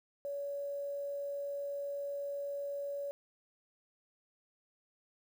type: tone with quantisation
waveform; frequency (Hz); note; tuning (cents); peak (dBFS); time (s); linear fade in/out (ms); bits
sine; 566; C#5; +36; -36; 0.25-3.11; 0; 10
effects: none